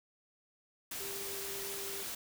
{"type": "tone in noise", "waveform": "sine", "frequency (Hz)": 395.2, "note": "G4", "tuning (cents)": 14, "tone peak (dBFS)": -45, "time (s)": [1, 2.03], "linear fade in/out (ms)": 5, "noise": "white", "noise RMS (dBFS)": -41, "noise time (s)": [0.91, 2.15], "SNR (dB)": -7, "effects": []}